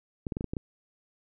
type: clicks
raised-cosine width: 3 ms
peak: -19 dBFS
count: 7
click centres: 0.268 / 0.322 / 0.369 / 0.409 / 0.443 / 0.535 / 0.568 s
effects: none